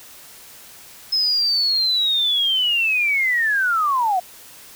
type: linear sweep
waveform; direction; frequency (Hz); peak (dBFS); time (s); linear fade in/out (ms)
sine; down; 5170 to 698.5; -16; 1.12-4.2; 10
effects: white hiss -43 dBFS RMS until 4.75 s